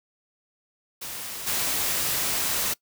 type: noise with level steps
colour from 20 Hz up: white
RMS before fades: -35 / -26 dBFS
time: 1.01-2.74 s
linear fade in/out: 10 ms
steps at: 1.46 s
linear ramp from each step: 20 ms
effects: noise-tail reverb RT60 0.1 s tail -22 dB re dry